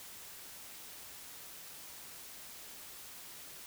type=silence; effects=white hiss -50 dBFS RMS until 3.66 s